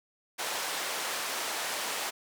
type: band-pass noise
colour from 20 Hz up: pink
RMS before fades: -34 dBFS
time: 0.38-2.11 s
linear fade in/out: 20 ms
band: 620 to 12000 Hz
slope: 12 dB/octave
effects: none